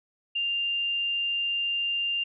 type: tone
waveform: sine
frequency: 2794 Hz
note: F7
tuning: in tune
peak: -25 dBFS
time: 0.35-2.24 s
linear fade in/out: 10 ms
effects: none